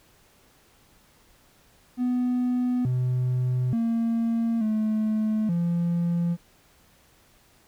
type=tone with pitch steps; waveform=triangle; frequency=248.2 / 126.3 / 229.7 / 216.4 / 171.6 Hz; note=B3 / B2 / A#3 / A3 / F3; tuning=+9 / +39 / -25 / -29 / -30 cents; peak=-19 dBFS; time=1.97-6.37 s; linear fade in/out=50 ms; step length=880 ms; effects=tanh soft clip ceiling -16 dBFS + pink hiss -59 dBFS RMS until 7.67 s